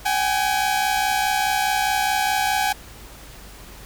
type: tone pair together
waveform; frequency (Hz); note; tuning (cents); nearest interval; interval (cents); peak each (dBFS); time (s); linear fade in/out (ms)
sawtooth; 765.8 / 830.6; G5 / G#5; -41 / 0; minor second; 141; -18; 0.05-2.73; 10
effects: added 50 Hz sine -44 dBFS peak until 3.85 s + pink hiss -43 dBFS RMS until 3.85 s